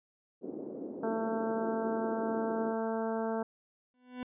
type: band-pass noise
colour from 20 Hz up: pink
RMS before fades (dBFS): -41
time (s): 0.41-2.75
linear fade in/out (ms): 50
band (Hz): 260 to 450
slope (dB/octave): 24
type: harmonic tone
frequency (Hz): 223.9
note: A3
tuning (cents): +30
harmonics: 1 / 2 / 3 / 4 / 5 / 6 / 7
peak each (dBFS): -35 / -35 / -37 / -40 / -48 / -47 / -49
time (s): 1.03-3.43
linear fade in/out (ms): 5
type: tone with exponential growth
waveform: 40% pulse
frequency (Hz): 250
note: B3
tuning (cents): +21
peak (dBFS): -33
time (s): 3.94-4.23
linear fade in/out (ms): 1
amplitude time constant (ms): 62
effects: resampled to 8000 Hz